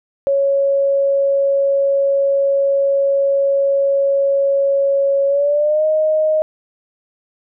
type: tone with pitch glide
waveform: sine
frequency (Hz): 554 to 621.8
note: C#5 to D#5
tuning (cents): -1 to -1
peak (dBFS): -12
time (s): 0.27-6.42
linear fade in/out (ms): 0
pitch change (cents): +200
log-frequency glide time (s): 5.27-5.85
effects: none